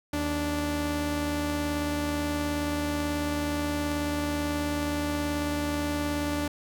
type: tone pair together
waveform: sawtooth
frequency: 77.78 / 292.5 Hz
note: D#2 / D4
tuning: 0 / -7 cents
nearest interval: octave + major seventh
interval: 2293 cents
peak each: -29 / -24 dBFS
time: 0.13-6.48 s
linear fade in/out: 5 ms
effects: none